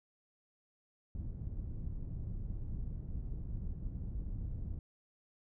pink low-pass noise, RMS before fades -40 dBFS, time 1.15-4.79 s, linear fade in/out 2 ms, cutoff 130 Hz, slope 12 dB/octave, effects none

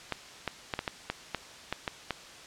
clicks, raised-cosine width 0.3 ms, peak -14 dBFS, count 10, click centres 0.123 / 0.477 / 0.738 / 0.791 / 0.878 / 1.1 / 1.347 / 1.726 / 1.878 / 2.107 s, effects white hiss -48 dBFS RMS until 2.46 s + low-pass 6000 Hz 12 dB/octave

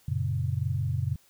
sine chord, F# major, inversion none, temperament equal, 92.5 / 116.54 / 138.59 Hz, F#2 / A#2 / C#3, 0 / 0 / 0 cents, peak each -30 dBFS, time 0.08-1.16 s, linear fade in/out 5 ms, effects white hiss -62 dBFS RMS until 1.29 s

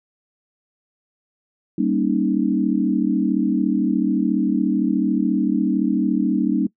sine chord, Eb dominant seventh, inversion first, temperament equal, 196 / 233.1 / 277.2 / 311.1 Hz, G3 / Bb3 / Db4 / Eb4, 0 / 0 / 0 / 0 cents, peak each -22 dBFS, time 1.78-6.67 s, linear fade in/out 5 ms, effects noise-tail reverb RT60 0.1 s tail -22 dB re dry

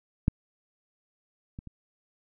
clicks, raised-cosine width 5 ms, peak -9 / -26 / -30 dBFS, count 3, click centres 0.281 / 1.589 / 1.673 s, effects none

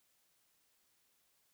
silence, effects white hiss -75 dBFS RMS until 1.53 s

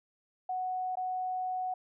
sine tone with dropouts, 740 Hz, F#5, in tune, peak -31 dBFS, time 0.49-1.74 s, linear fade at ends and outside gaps 5 ms, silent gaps 0.955-0.97 s, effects none

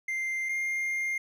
triangle tone pair in turn, 2093 / 2114 Hz, C7 / C7, 0 / +17 cents, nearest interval unison, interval 17 cents, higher second, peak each -27 / -26 dBFS, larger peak second, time 0.08-0.49 / 0.49-1.18 s, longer second, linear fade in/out 5 ms, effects none

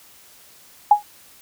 sine tone with exponential decay, 830.6 Hz, G#5, in tune, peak -4 dBFS, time 0.91-1.03 s, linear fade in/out 5 ms, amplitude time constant 24 ms, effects white hiss -49 dBFS RMS until 1.41 s

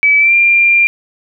sine tone with pitch glide, 2295 to 2386 Hz, D7 to D7, -40 to +27 cents, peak -6 dBFS, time 0.03-0.87 s, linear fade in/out 0 ms, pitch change +67 cents, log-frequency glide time 0.18-0.34 s, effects none

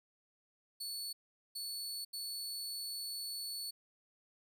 sawtooth tone bursts at uneven times, 4435 Hz, C#8, in tune, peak -37 dBFS, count 3, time 0.8-1.13 / 1.55-2.05 / 2.13-3.71 s, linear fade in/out 10 ms, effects none

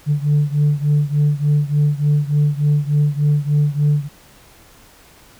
sine beating tone pair, 146 / 149.4 Hz, D3 / D3, -10 / +30 cents, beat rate 3.4 Hz, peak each -14 / -16 dBFS, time 0.06-4.09 s, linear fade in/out 50 ms, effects tanh soft clip ceiling -9 dBFS + pink hiss -47 dBFS RMS until 5.39 s

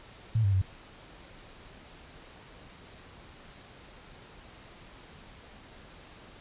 sine tone with pitch steps, 111.4 / 99 / 94.6 Hz, A2 / G2 / F#2, +22 / +18 / +39 cents, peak -22 dBFS, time 0.35-0.617 s, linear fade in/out 5 ms, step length 89 ms, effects pink hiss -51 dBFS RMS until 6.4 s + resampled to 8000 Hz

